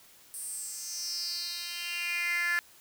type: tone with high-pass filter sweep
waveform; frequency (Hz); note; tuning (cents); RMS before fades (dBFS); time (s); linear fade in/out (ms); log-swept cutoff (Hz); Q
10% pulse; 347.2; F4; -10; -34; 0.34-2.59; 0; 9800 to 1700; 5.6
effects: white hiss -57 dBFS RMS until 2.8 s